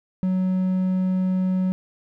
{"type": "tone", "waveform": "triangle", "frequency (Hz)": 185.8, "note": "F#3", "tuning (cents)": 7, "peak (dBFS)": -17, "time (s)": [0.23, 1.72], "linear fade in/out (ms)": 0, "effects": []}